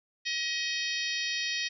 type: harmonic tone with a mistuned harmonic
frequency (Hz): 633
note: D#5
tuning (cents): +30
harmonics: 3 / 4 / 5 / 6 / 7 / 8 / 9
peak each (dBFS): -35 / -36 / -37 / -38 / -38 / -39 / -40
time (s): 0.25-1.69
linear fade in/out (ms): 20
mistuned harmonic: 6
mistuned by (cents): -29
effects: none